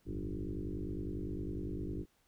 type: tone with frequency modulation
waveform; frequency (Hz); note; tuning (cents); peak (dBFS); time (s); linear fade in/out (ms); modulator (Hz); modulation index
sine; 130.81; C3; 0; -36; 0.05-2.06; 50; 49.9; 4.9
effects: pink hiss -73 dBFS RMS until 2.27 s